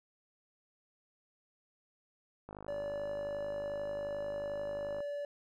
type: click train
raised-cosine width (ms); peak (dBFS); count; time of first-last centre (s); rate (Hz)
1; -32; 130; 2.49-5.005; 51.3
type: tone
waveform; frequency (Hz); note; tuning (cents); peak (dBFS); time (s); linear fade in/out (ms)
triangle; 577; D5; -31; -34; 2.68-5.25; 2
effects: none